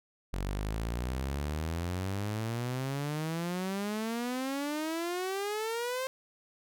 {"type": "exponential sweep", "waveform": "sawtooth", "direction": "up", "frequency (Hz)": [45.3, 530], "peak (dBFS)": -28, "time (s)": [0.33, 6.07], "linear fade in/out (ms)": 0, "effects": []}